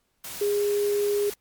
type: tone in noise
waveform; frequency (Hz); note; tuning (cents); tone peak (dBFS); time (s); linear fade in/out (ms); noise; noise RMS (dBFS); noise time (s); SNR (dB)
sine; 410; G#4; -22; -21; 0.41-1.3; 5; white; -37; 0.24-1.34; +13
effects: pink hiss -72 dBFS RMS until 1.4 s + MP3 96 kbps